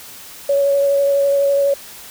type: tone with vibrato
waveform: sine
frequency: 560 Hz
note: C#5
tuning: 18 cents sharp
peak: -12 dBFS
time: 0.49-1.74 s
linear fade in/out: 5 ms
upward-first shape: sine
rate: 12 Hz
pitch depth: 12 cents each way
effects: white hiss -37 dBFS RMS until 2.1 s